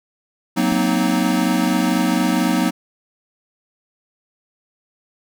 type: chord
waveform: square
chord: C half-diminished seventh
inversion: second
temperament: equal with one note detuned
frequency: 185 / 233.1 / 257.3 / 311.1 Hz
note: Gb3 / Bb3 / C4 / Eb4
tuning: 0 / 0 / -29 / 0 cents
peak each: -22 dBFS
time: 0.56-2.71 s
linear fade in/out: 20 ms
type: click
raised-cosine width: 3 ms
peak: -20 dBFS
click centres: 0.722 s
effects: none